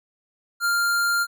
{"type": "tone", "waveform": "square", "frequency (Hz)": 1396.9, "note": "F6", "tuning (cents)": 0, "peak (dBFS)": -20, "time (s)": [0.6, 1.27], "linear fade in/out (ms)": 50, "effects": []}